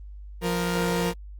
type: tone pair together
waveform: sawtooth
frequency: 175.5 / 468.5 Hz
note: F3 / A#4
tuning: +9 / +9 cents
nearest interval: octave + perfect fourth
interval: 1700 cents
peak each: -21 / -23 dBFS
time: 0.41-1.14 s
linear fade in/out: 50 ms
effects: added 50 Hz sine -38 dBFS peak until 1.39 s + Opus 24 kbps